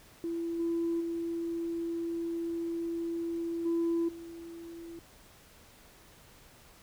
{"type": "tone with level steps", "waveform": "sine", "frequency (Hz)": 335.6, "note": "E4", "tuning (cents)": 31, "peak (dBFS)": [-31, -27, -31, -25, -42], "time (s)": [0.24, 4.99], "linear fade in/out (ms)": 0, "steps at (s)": [0.59, 1, 3.65, 4.08], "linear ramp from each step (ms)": 10, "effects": ["tanh soft clip ceiling -24 dBFS", "pink hiss -57 dBFS RMS until 6.82 s"]}